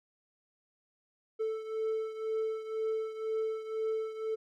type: beating tone pair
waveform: triangle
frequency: 440 / 442 Hz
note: A4 / A4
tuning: 0 / +8 cents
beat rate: 2 Hz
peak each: -31 / -36 dBFS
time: 1.39-4.36 s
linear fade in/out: 20 ms
effects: none